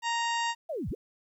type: harmonic tone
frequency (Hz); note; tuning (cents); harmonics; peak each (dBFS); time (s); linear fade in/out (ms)
932.3; A#5; 0; 1 / 2 / 3 / 4 / 5 / 6 / 7 / 8; -29 / -34 / -36 / -41 / -43 / -46 / -47 / -42; 0.02-0.55; 50
type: linear two-way sweep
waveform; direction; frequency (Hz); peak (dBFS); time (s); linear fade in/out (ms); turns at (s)
sine; down then up; 698.5 to 33.38 to 538; -31; 0.69-0.95; 10; 0.9
effects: 11-bit